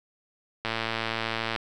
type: click train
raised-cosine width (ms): 0.3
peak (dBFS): -12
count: 104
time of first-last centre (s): 0.65-1.562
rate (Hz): 113
effects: none